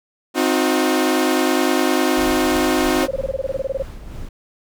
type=chord; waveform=sawtooth; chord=C diminished; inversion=none; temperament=equal with one note detuned; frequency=261.6 / 311.1 / 361.3 Hz; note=C4 / Eb4 / Gb4; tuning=0 / 0 / -41 cents; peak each=-16 dBFS; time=0.34-3.08 s; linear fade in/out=50 ms
type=noise with tremolo; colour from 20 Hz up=brown; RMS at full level=-31 dBFS; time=2.17-4.29 s; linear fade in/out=5 ms; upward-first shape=sine; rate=3.1 Hz; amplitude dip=45%
type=tone bursts; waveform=sine; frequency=538 Hz; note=C5; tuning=48 cents sharp; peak=-18 dBFS; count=16; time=3.03-3.825 s; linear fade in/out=5 ms; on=30 ms; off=21 ms
effects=none